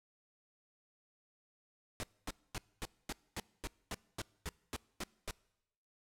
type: noise bursts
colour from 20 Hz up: pink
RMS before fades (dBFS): -40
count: 13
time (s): 2-5.309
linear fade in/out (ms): 0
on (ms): 33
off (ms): 240
effects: noise-tail reverb RT60 0.9 s tail -24 dB re dry + low-pass 11000 Hz 12 dB/octave